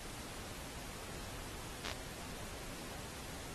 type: slowing click train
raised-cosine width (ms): 0.2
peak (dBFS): -22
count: 6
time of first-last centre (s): 1.85-1.915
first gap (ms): 10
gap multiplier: 1.13
effects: pink hiss -48 dBFS RMS until 3.54 s + AAC 32 kbps